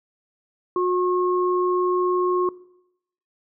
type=tone pair together; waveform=sine; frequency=361.7 / 1084 Hz; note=F#4 / C#6; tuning=-39 / -39 cents; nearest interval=octave + perfect fifth; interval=1900 cents; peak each=-20 / -24 dBFS; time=0.76-2.49 s; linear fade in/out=2 ms; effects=noise-tail reverb RT60 0.8 s tail -20 dB re dry